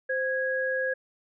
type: tone pair together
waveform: sine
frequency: 521 / 1654 Hz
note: C5 / G#6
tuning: -7 / -8 cents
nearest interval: octave + minor sixth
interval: 1999 cents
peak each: -28 dBFS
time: 0.09-0.94 s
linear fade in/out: 10 ms
effects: none